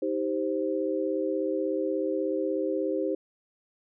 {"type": "chord", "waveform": "sine", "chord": "C minor", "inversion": "first", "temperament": "equal with one note detuned", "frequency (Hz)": [315.5, 392, 523.3], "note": ["Eb4", "G4", "C5"], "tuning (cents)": [24, 0, 0], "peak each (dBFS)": -30, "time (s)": [0.02, 3.15], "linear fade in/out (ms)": 5, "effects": []}